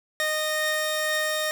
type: tone pair together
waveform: sawtooth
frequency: 617 / 1848.9 Hz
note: D#5 / A#6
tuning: -15 / -15 cents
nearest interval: octave + perfect fifth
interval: 1900 cents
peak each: -23 dBFS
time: 0.2-1.51 s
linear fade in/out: 0 ms
effects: none